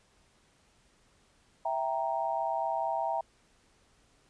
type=chord; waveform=sine; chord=E diminished; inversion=none; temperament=equal; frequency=659.3 / 784 / 932.3 Hz; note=E5 / G5 / Bb5; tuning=0 / 0 / 0 cents; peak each=-33 dBFS; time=1.65-3.21 s; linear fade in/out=5 ms; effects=pink hiss -66 dBFS RMS until 4.29 s + resampled to 22050 Hz